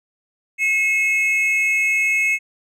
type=tone pair together; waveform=triangle; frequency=2171 / 2578 Hz; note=C#7 / E7; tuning=-37 / -39 cents; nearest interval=minor third; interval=298 cents; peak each=-16 / -18 dBFS; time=0.58-2.39 s; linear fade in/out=50 ms; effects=resampled to 32000 Hz